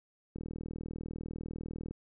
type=click train; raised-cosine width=3 ms; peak=-28 dBFS; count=63; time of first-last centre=0.36-1.91 s; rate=40 Hz; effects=none